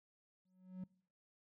triangle tone with exponential growth, 185 Hz, F#3, in tune, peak -38 dBFS, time 0.45-0.84 s, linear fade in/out 5 ms, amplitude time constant 84 ms, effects noise-tail reverb RT60 0.6 s tail -25 dB re dry + tanh soft clip ceiling -34 dBFS

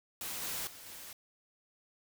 white noise with level steps, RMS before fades -40 / -38 / -51 / -48 dBFS, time 0.21-1.13 s, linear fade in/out 2 ms, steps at 0.42 / 0.67 / 0.86 s, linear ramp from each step 2 ms, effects none

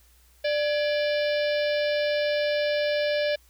harmonic tone with a mistuned harmonic, 591 Hz, D5, 11 cents sharp, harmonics 1 / 3 / 4 / 5 / 6 / 7 / 8 / 9, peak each -23 / -33 / -35 / -37 / -39 / -40 / -41 / -42 dBFS, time 0.44-3.36 s, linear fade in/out 10 ms, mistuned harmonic 3, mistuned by -87 cents, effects added 60 Hz sine -57 dBFS peak until 3.49 s + white hiss -61 dBFS RMS until 3.49 s

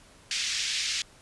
white band-pass noise, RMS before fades -30 dBFS, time 0.31-1.02 s, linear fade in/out 2 ms, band 2000 to 6100 Hz, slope 24 dB/octave, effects pink hiss -55 dBFS RMS until 1.21 s + resampled to 24000 Hz

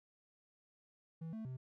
triangle tone with pitch steps, 163 / 221.1 / 128.9 Hz, E3 / A3 / C3, -19 / +9 / -26 cents, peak -40 dBFS, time 1.21-1.57 s, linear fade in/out 10 ms, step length 120 ms, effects none

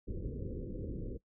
pink low-pass noise, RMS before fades -40 dBFS, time 0.07-1.18 s, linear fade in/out 20 ms, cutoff 520 Hz, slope 96 dB/octave, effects noise-tail reverb RT60 0.1 s tail -21 dB re dry

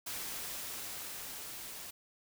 white noise with level ramp, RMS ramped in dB -40 to -46 dBFS, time 0.06-1.91 s, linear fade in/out 10 ms, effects none

